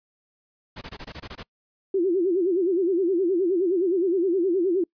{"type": "noise bursts", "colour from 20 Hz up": "pink", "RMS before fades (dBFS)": -37, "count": 9, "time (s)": [0.76, 1.432], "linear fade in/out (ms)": 10, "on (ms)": 56, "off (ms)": 21}
{"type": "noise with exponential growth", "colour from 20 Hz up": "violet", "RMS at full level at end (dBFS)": -35, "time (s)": [1.01, 1.19], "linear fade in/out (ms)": 0, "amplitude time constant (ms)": 38}
{"type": "tone with vibrato", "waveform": "sine", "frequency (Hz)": 362.1, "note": "F#4", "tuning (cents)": -37, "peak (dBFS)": -19, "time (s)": [1.94, 4.84], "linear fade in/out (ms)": 5, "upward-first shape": "sine", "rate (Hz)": 9.6, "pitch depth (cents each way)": 150}
{"effects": ["noise-tail reverb RT60 0.1 s tail -26 dB re dry", "resampled to 11025 Hz"]}